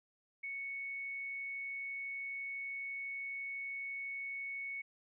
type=tone; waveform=sine; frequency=2217 Hz; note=C#7; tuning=in tune; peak=-39 dBFS; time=0.43-4.82 s; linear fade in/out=10 ms; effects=none